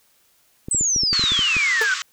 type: clicks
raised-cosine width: 3 ms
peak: -17 dBFS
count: 11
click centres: 0.685 / 0.748 / 0.81 / 0.962 / 1.035 / 1.129 / 1.195 / 1.239 / 1.32 / 1.392 / 1.567 s
type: exponential sweep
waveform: sine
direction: down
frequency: 8220 to 1470 Hz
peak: -17 dBFS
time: 0.71-1.94 s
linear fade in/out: 2 ms
type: band-pass noise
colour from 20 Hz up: pink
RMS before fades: -28 dBFS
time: 1.13-2.02 s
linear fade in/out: 0 ms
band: 1100 to 7700 Hz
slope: 96 dB/octave
type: tone with exponential decay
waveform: sawtooth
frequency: 448.8 Hz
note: A4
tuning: 34 cents sharp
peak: -15 dBFS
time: 1.81-1.89 s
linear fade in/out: 5 ms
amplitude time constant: 17 ms
effects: white hiss -60 dBFS RMS until 2.12 s